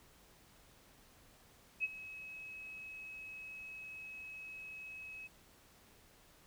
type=tone with ADSR envelope; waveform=sine; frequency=2563 Hz; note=E7; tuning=49 cents flat; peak=-30 dBFS; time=1.8-5.28 s; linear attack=39 ms; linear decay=31 ms; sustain=-16 dB; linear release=20 ms; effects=pink hiss -64 dBFS RMS until 6.46 s